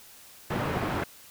pink band-pass noise, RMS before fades -30 dBFS, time 0.5-1.04 s, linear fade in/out 5 ms, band 110 to 1800 Hz, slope 12 dB/octave
click train, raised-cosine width 3 ms, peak -25 dBFS, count 8, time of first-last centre 0.54-0.945 s, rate 17.3 Hz
effects white hiss -51 dBFS RMS until 1.3 s

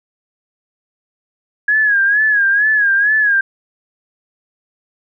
sine tone with vibrato, 1661.2 Hz, G#6, in tune, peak -10 dBFS, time 1.68-3.41 s, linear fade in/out 5 ms, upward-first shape sine, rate 2.2 Hz, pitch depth 85 cents each way, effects none

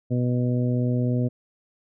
harmonic tone, 123.47 Hz, B2, in tune, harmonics 1 / 2 / 3 / 4 / 5, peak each -22 / -25 / -34 / -33 / -36 dBFS, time 0.1-1.29 s, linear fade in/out 20 ms, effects none

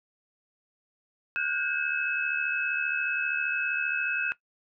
sine tone cluster, 1440 / 1513 / 1588 / 2582 Hz, F#6 / F#6 / G6 / E7, -47 / +38 / +22 / -37 cents, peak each -32 / -33 / -34 / -30 dBFS, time 1.36-4.32 s, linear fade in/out 0 ms, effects noise-tail reverb RT60 0.1 s tail -17 dB re dry

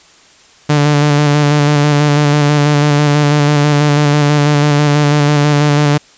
sawtooth tone with vibrato, 146.83 Hz, D3, in tune, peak -4 dBFS, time 0.69-5.98 s, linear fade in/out 10 ms, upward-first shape square, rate 6.1 Hz, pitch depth 23 cents each way, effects white hiss -44 dBFS RMS until 6.17 s + resampled to 16000 Hz

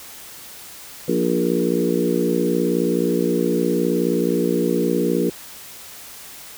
harmonic tone with a mistuned harmonic, 59.2 Hz, A#1, 27 cents sharp, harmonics 3 / 4 / 5 / 6 / 7 / 8, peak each -24 / -24 / -24 / -24 / -24 / -24 dBFS, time 1.08-5.3 s, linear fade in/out 5 ms, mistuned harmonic 6, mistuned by -23 cents, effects white hiss -39 dBFS RMS until 6.57 s

